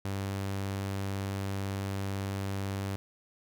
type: tone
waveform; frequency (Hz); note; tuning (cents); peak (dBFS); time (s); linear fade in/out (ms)
sawtooth; 98; G2; 0; -28; 0.05-2.96; 0
effects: none